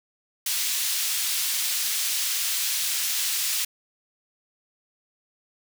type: high-pass noise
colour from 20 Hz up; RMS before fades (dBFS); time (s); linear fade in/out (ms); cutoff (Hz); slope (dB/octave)
pink; -26; 0.46-3.65; 5; 3400; 12
effects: none